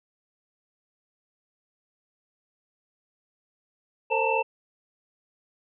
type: tone cluster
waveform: sine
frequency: 453.9 / 529 / 878 / 919 / 2665 Hz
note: A#4 / C5 / A5 / A#5 / E7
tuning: -46 / +19 / -4 / -25 / +18 cents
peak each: -28 dBFS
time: 4.1-4.43 s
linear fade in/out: 20 ms
effects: none